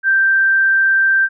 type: tone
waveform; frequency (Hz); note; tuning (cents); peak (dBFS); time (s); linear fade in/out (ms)
sine; 1569; G6; +1; -10; 0.03-1.29; 50
effects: none